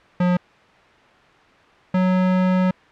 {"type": "tone pair in turn", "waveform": "square", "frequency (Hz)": [179, 184.67], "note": ["F3", "F#3"], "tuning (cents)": [43, -3], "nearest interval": "minor second", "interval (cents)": 54, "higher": "second", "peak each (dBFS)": -16, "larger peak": "neither", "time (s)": [[0.2, 0.37], [1.94, 2.71]], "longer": "second", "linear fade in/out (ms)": 5, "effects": ["white hiss -50 dBFS RMS until 2.91 s", "low-pass 2000 Hz 12 dB/octave"]}